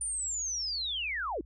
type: linear sweep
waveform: sine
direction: down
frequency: 9310 to 270 Hz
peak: -31 dBFS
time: 0.01-1.41 s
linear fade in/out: 2 ms
effects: added 60 Hz sine -49 dBFS peak until 1.45 s